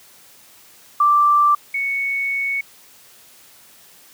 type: tone pair in turn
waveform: sine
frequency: 1174.7 / 2218 Hz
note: D6 / C#7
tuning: 0 / 0 cents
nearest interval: major seventh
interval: 1100 cents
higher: second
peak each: -11 / -19 dBFS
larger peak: first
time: 1-1.55 / 1.74-2.61 s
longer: second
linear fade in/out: 5 ms
effects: white hiss -48 dBFS RMS until 4.13 s + high-pass 80 Hz 12 dB/octave